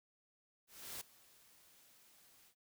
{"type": "noise with ADSR envelope", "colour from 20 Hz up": "white", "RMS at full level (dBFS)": -45, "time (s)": [0.67, 2.55], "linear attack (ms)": 340, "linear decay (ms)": 5, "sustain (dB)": -21, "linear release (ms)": 77, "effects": []}